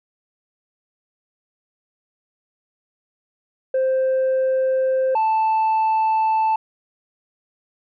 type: tone pair in turn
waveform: sine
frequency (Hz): 523.3 / 880.1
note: C5 / A5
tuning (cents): 0 / 0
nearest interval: major sixth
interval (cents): 900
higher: second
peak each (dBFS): -14 / -13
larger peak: second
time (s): 3.74-5.15 / 5.15-6.56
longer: neither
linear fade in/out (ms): 5
effects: tanh soft clip ceiling -15 dBFS